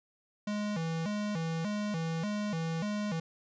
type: tone with vibrato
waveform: square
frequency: 184.6 Hz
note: F#3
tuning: 4 cents flat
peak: -32 dBFS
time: 0.47-3.2 s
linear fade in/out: 5 ms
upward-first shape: square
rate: 1.7 Hz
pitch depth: 210 cents each way
effects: resampled to 16000 Hz